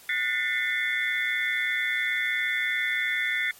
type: tone cluster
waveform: sine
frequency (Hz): 1452 / 1789 / 2032 / 2152 / 3474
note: F#6 / A6 / B6 / C7 / A7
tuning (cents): -33 / +28 / +49 / +48 / -23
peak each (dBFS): -34 / -29 / -28 / -30 / -36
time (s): 0.09-3.51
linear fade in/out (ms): 2
effects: white hiss -51 dBFS RMS until 3.59 s + MP3 64 kbps